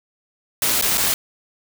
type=noise with dropouts; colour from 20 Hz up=white; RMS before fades=-19 dBFS; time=0.62-1.14 s; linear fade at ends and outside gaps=1 ms; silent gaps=0.813-0.823 / 0.974-0.979 s; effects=none